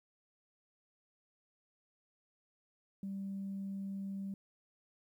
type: tone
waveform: sine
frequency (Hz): 195.7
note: G3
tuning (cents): -3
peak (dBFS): -37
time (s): 3.03-4.34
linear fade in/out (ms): 2
effects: tanh soft clip ceiling -34 dBFS + 12-bit